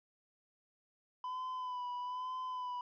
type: tone with vibrato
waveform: triangle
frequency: 1002 Hz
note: B5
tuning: 25 cents sharp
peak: -36 dBFS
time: 1.24-2.81 s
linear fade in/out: 2 ms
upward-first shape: sine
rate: 1.1 Hz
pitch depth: 34 cents each way
effects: resampled to 11025 Hz